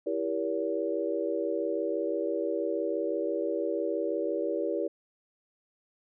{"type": "chord", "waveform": "sine", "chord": "E diminished seventh", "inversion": "none", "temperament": "just", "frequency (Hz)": [329.6, 395.6, 474.7, 569.6], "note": ["E4", "G4", "Bb4", "Db5"], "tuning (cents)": [0, 16, 31, 47], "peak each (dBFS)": -33, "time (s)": [0.06, 4.88], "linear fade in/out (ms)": 10, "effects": []}